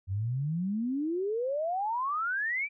sine exponential sweep, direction up, 90.9 to 2384 Hz, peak -28 dBFS, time 0.07-2.69 s, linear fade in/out 50 ms, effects none

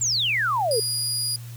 sine exponential sweep, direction down, 7600 to 415.3 Hz, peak -20 dBFS, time 0.01-0.8 s, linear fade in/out 5 ms
25% pulse tone, 4879 Hz, D#8, 35 cents flat, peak -19 dBFS, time 0.71-1.36 s, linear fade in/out 2 ms
effects added 118 Hz sine -35 dBFS peak until 1.56 s + white hiss -48 dBFS RMS until 1.56 s

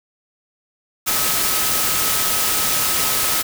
sine tone in noise, 1279 Hz, D#6, 47 cents sharp, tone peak -30 dBFS, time 1.06-3.43 s, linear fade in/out 20 ms, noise white, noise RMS -19 dBFS, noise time 1.06-3.43 s, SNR -14 dB, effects none

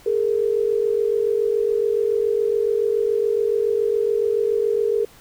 sine tone pair together, 412.9 / 460 Hz, G#4 / A#4, -10 / -23 cents, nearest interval major second, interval 187 cents, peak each -20 dBFS, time 0.06-5.05 s, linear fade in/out 5 ms, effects pink hiss -49 dBFS RMS until 5.2 s

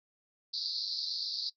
white band-pass noise, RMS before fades -36 dBFS, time 0.53-1.5 s, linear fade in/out 10 ms, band 4000 to 5000 Hz, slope 96 dB/octave, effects noise-tail reverb RT60 0.1 s tail -20 dB re dry

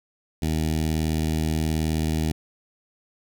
15% pulse tone with notch filter, 78.8 Hz, D#2, 23 cents sharp, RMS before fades -24 dBFS, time 0.42-2.32 s, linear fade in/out 5 ms, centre 1200 Hz, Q 0.68, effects none

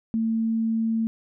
sine tone, 224.8 Hz, A3, 37 cents sharp, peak -21 dBFS, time 0.14-1.07 s, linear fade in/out 0 ms, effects none

